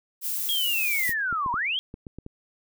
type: noise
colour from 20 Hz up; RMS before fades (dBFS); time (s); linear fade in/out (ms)
violet; -29; 0.21-1.14; 50
type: linear two-way sweep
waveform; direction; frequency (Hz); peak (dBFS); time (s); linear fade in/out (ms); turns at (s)
sine; down then up; 3326 to 923 to 3326; -24; 0.49-1.79; 0; 1.52
type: clicks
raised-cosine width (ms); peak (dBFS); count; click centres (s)
3; -25; 8; 1.093 / 1.327 / 1.462 / 1.541 / 1.941 / 2.068 / 2.186 / 2.264
effects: none